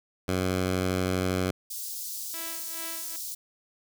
10% pulse tone, 92.5 Hz, F#2, in tune, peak -17 dBFS, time 0.28-1.51 s, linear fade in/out 5 ms
white high-pass noise, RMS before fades -36 dBFS, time 1.7-3.35 s, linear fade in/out 10 ms, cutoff 4500 Hz, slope 24 dB/octave
5% pulse tone with tremolo, 329.6 Hz, E4, in tune, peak -26 dBFS, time 2.34-3.16 s, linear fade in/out 0 ms, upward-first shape sine, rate 2.4 Hz, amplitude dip 80%
effects none

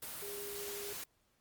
sine tone in noise, 406.4 Hz, G#4, 38 cents flat, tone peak -44 dBFS, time 0.22-0.93 s, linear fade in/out 5 ms, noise white, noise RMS -44 dBFS, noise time 0.02-1.04 s, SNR -3 dB, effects pink hiss -75 dBFS RMS until 1.4 s + Opus 32 kbps

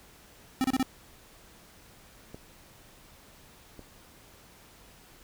square tone bursts, 261.6 Hz, C4, in tune, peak -24 dBFS, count 4, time 0.61-0.828 s, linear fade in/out 0 ms, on 32 ms, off 30 ms
clicks, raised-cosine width 2 ms, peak -28 / -31 dBFS, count 2, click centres 2.345 / 3.793 s
effects pink hiss -55 dBFS RMS until 5.23 s

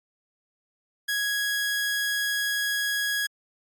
sawtooth tone, 1661.2 Hz, G#6, in tune, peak -21 dBFS, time 1.08-3.27 s, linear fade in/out 10 ms, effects AAC 64 kbps

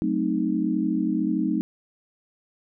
sine chord, F# diminished seventh, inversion none, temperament equal with one note detuned, 186.61 / 220 / 261.6 / 311.1 Hz, F#3 / A3 / C4 / Eb4, +15 / 0 / 0 / 0 cents, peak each -28 / -27 / -28 / -25 dBFS, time 0.02-1.61 s, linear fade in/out 0 ms, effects none

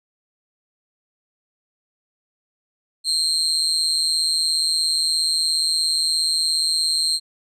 35% pulse tone with amplitude modulation, 4186 Hz, C8, in tune, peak -13 dBFS, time 3.04-7.2 s, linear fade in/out 50 ms, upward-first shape sine, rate 157 Hz, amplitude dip 80%, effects resampled to 32000 Hz

